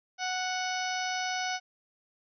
harmonic tone, 739 Hz, F#5, 2 cents flat, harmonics 1 / 2 / 3 / 4 / 5 / 6 / 7 / 8, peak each -33 / -36 / -38 / -41 / -44 / -44 / -41 / -41 dBFS, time 0.18-1.6 s, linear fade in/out 50 ms, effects none

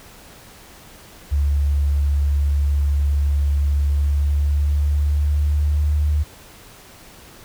sine tone with pitch glide, 71.5 to 74.58 Hz, D2 to D2, -46 to +27 cents, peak -15 dBFS, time 1.31-6.24 s, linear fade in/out 20 ms, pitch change +73 cents, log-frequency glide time 3.8-6.07 s, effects pink hiss -44 dBFS RMS until 7.44 s

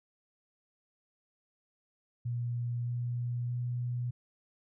sine tone with pitch steps, 120 / 121.11 / 122.24 Hz, B2 / B2 / B2, -49 / -33 / -17 cents, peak -31 dBFS, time 2.25-4.11 s, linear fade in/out 10 ms, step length 620 ms, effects none

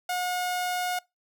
sawtooth tone, 722 Hz, F#5, 43 cents flat, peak -23 dBFS, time 0.09-0.99 s, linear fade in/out 5 ms, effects noise-tail reverb RT60 0.2 s tail -23 dB re dry

